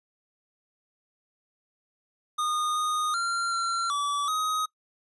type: tone with pitch steps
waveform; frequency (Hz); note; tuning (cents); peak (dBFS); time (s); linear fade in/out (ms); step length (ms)
square; 1227 / 1235 / 1380 / 1366 / 1151 / 1258; D#6 / D#6 / F6 / F6 / D6 / D#6; -25 / -13 / -21 / -39 / -35 / +19; -26; 2.38-4.66; 10; 380
effects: noise-tail reverb RT60 0.1 s tail -23 dB re dry + resampled to 24000 Hz